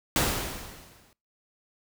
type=noise with exponential decay; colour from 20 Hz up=pink; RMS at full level=-22 dBFS; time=0.16-1.13 s; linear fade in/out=1 ms; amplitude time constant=210 ms; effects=noise-tail reverb RT60 0.3 s tail -24 dB re dry